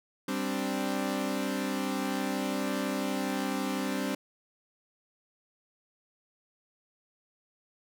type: chord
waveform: sawtooth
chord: G suspended fourth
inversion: none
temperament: equal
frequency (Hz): 196 / 261.6 / 293.7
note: G3 / C4 / D4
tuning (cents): 0 / 0 / 0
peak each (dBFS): -30 / -29 / -31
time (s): 0.28-4.15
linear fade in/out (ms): 5
effects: none